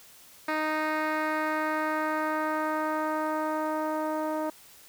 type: tone with low-pass filter sweep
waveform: 10% pulse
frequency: 310.1 Hz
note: D#4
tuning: 6 cents flat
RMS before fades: -29 dBFS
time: 0.48-4.5 s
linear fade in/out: 5 ms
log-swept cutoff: 2700 to 790 Hz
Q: 1.1
effects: white hiss -53 dBFS RMS until 4.88 s